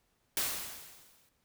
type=noise with exponential decay; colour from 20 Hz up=white; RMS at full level=-30 dBFS; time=0.37-1.29 s; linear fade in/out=1 ms; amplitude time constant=200 ms; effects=pink hiss -75 dBFS RMS until 1.44 s